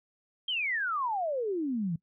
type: exponential sweep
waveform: sine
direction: down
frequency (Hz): 3228 to 156.7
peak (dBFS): -28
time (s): 0.48-1.96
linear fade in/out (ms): 5
effects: noise-tail reverb RT60 0.1 s tail -21 dB re dry